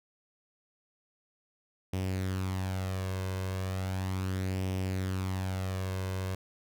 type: tone with flanger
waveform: sawtooth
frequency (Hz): 94.1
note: F#2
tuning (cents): +30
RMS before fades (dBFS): -33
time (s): 1.93-6.35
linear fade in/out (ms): 5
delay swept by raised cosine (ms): 0.35 to 1.95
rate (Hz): 0.36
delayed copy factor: +0.5
effects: none